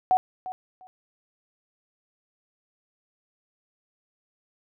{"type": "tone with echo", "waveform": "sine", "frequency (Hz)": 744, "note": "F#5", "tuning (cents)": 9, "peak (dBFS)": -16, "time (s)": [0.11, 0.17], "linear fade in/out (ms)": 0, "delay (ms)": 350, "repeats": 2, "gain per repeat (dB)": -15, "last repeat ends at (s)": 0.87, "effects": []}